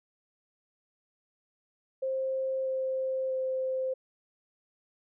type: tone with pitch steps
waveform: sine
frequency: 528 / 524.7 / 521.3 Hz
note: C5 / C5 / C5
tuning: +16 / +5 / -6 cents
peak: -28 dBFS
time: 2.02-3.94 s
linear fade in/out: 10 ms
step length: 640 ms
effects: none